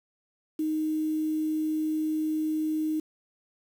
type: tone with quantisation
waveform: sine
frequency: 311.1 Hz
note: D#4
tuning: in tune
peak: -25 dBFS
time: 0.59-3 s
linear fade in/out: 5 ms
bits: 8
effects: none